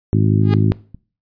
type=harmonic tone; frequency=52.5 Hz; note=G#1; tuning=19 cents sharp; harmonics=2 / 3 / 4 / 5 / 6 / 7; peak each=-14 / -18 / -20 / -22 / -24 / -25 dBFS; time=0.13-0.72 s; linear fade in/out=0 ms
type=tone with exponential growth; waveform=sawtooth; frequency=409.4 Hz; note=G#4; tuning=25 cents flat; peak=-15 dBFS; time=0.41-0.54 s; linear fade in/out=2 ms; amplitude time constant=27 ms
type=click; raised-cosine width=5 ms; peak=-22 dBFS; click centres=0.946 s
effects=noise-tail reverb RT60 0.4 s tail -20 dB re dry + resampled to 11025 Hz